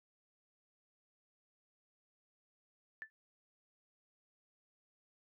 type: tone with exponential decay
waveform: sine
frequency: 1760 Hz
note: A6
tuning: in tune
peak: -38 dBFS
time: 3.02-3.1 s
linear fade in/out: 0 ms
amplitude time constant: 17 ms
effects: none